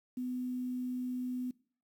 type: tone with quantisation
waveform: sine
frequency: 250.9 Hz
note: B3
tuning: 28 cents sharp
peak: -34 dBFS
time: 0.17-1.51 s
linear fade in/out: 5 ms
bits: 10
effects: noise-tail reverb RT60 0.5 s tail -22 dB re dry